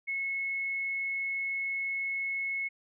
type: tone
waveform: sine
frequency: 2187 Hz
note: C#7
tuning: 24 cents flat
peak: -30 dBFS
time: 0.07-2.69 s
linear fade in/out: 20 ms
effects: none